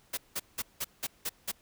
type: noise bursts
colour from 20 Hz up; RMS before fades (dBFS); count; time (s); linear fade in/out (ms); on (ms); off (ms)
white; -33; 7; 0.13-1.518; 10; 44; 180
effects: pink hiss -64 dBFS RMS until 1.61 s